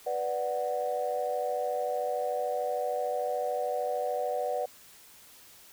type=chord; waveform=sine; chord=B minor; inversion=none; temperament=equal; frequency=493.9 / 587.3 / 740 Hz; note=B4 / D5 / F#5; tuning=0 / 0 / 0 cents; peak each=-32 dBFS; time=0.06-4.66 s; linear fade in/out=10 ms; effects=tanh soft clip ceiling -19 dBFS + white hiss -54 dBFS RMS until 5.72 s